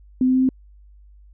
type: tone with pitch steps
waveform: sine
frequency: 255.8 / 257.4 / 259.1 / 260.7 Hz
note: C4 / C4 / C4 / C4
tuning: -39 / -28 / -17 / -6 cents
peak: -14 dBFS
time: 0.21-0.49 s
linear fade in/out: 2 ms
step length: 70 ms
effects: added 50 Hz sine -45 dBFS peak until 1.33 s